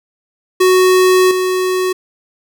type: tone with level steps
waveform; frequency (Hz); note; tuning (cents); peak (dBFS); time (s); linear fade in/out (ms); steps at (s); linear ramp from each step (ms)
square; 370; F#4; 0; -8 / -14; 0.6-1.93; 10; 1.31; 2
effects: none